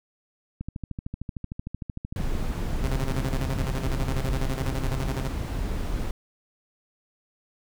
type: click train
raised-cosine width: 5 ms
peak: -20 dBFS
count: 50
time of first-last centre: 0.61-4.322 s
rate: 13.2 Hz
type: noise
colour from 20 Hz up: brown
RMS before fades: -28 dBFS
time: 2.16-6.11 s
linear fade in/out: 2 ms
type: tone with tremolo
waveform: sawtooth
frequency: 132.8 Hz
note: C3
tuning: 26 cents sharp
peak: -23 dBFS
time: 2.83-5.28 s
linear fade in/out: 10 ms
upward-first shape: square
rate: 12 Hz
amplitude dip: 70%
effects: none